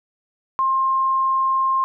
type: tone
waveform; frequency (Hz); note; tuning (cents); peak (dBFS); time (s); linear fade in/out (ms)
sine; 1061; C6; +24; -16; 0.59-1.84; 0
effects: none